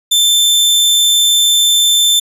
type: tone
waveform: sawtooth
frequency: 3547 Hz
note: A7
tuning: 13 cents sharp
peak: -5 dBFS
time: 0.11-2.2 s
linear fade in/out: 10 ms
effects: resampled to 32000 Hz